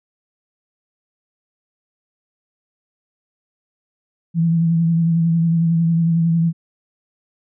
sine tone with vibrato, 166.1 Hz, E3, 13 cents sharp, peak -13 dBFS, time 4.34-6.53 s, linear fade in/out 50 ms, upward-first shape triangle, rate 11 Hz, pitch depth 36 cents each way, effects none

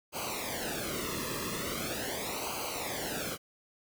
pink noise with flanger, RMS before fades -36 dBFS, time 0.12-3.38 s, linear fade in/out 50 ms, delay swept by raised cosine 0.55 to 1.35 ms, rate 0.41 Hz, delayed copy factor -0.9, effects none

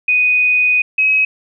sine tone pair in turn, 2489 / 2549 Hz, D#7 / D#7, 0 / +41 cents, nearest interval unison, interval 41 cents, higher second, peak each -10 dBFS, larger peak neither, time 0.08-0.82 / 0.98-1.25 s, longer first, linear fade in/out 5 ms, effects none

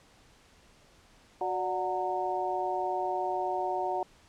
harmonic tone with a mistuned harmonic, 183.8 Hz, F#3, 11 cents flat, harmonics 2 / 3 / 4 / 5, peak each -35 / -37 / -31 / -35 dBFS, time 1.41-4.03 s, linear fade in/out 2 ms, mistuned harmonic 3, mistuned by +100 cents, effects pink hiss -60 dBFS RMS until 4.28 s + low-pass 8000 Hz 12 dB/octave

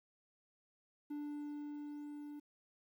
triangle tone with level ramp, 293.7 Hz, D4, in tune, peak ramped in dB -38 to -44 dBFS, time 1.1-2.4 s, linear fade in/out 10 ms, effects 12-bit

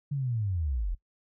sine linear sweep, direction down, 146.83 to 37.38 Hz, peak -27 dBFS, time 0.11-0.95 s, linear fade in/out 10 ms, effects noise-tail reverb RT60 0.1 s tail -19 dB re dry

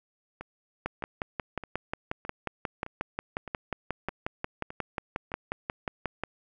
two click trains, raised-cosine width 0.5 ms, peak -15 / -24 dBFS, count 31 / 9, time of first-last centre 0.86-6.236 / 0.41-5.318 s, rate 5.58 / 1.63 Hz, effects none

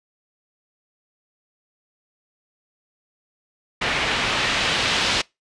white noise with low-pass filter sweep, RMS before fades -22 dBFS, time 3.81-5.22 s, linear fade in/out 10 ms, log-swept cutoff 2500 to 3900 Hz, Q 1.2, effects noise-tail reverb RT60 0.2 s tail -24 dB re dry + resampled to 22050 Hz

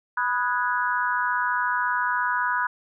sine chord, G# minor seventh, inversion first, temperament equal with one note detuned, 987.8 / 1244.5 / 1469.8 / 1661.2 Hz, B5 / D#6 / F#6 / G#6, 0 / 0 / -12 / 0 cents, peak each -25 / -30 / -26 / -30 dBFS, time 0.17-2.67 s, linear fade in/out 5 ms, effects none

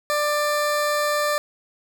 20% pulse tone, 592 Hz, D5, 14 cents sharp, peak -15 dBFS, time 0.1-1.38 s, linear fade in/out 0 ms, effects none

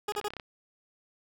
20% pulse tone bursts, 415.3 Hz, G#4, in tune, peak -25 dBFS, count 3, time 0.08-0.284 s, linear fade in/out 5 ms, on 42 ms, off 39 ms
clicks, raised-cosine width 0.3 ms, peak -24 dBFS, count 11, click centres 0.09 / 0.121 / 0.151 / 0.182 / 0.213 / 0.243 / 0.274 / 0.305 / 0.336 / 0.367 / 0.398 s
effects none

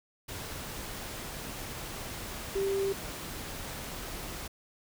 sine tone in noise, 392 Hz, G4, in tune, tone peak -27 dBFS, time 2.55-2.93 s, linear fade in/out 10 ms, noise pink, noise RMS -40 dBFS, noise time 0.28-4.48 s, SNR +10 dB, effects none

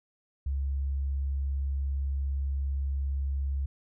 sine tone, 68.7 Hz, C#2, 15 cents flat, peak -27 dBFS, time 0.46-3.66 s, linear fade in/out 5 ms, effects none

